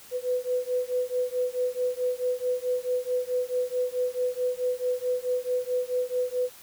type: beating tone pair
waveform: sine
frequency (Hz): 497.2 / 501.8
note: B4 / B4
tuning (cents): +12 / +28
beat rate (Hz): 4.6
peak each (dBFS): -28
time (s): 0.11-6.5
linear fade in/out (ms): 50
effects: white hiss -49 dBFS RMS until 6.62 s